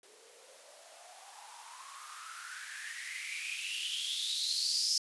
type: noise with band-pass filter sweep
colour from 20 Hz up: violet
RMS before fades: -39 dBFS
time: 0.03-4.98 s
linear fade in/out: 2 ms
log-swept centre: 410 to 5300 Hz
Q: 9.1
effects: resampled to 24000 Hz